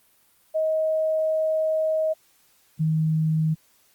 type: tone pair in turn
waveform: sine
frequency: 631 / 157.75 Hz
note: D#5 / D#3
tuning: +24 / +24 cents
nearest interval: 2 octaves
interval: 2400 cents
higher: first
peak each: -20 / -19 dBFS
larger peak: second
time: 0.54-2.14 / 2.79-3.55 s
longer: first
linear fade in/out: 20 ms
effects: white hiss -61 dBFS RMS until 3.94 s + Opus 32 kbps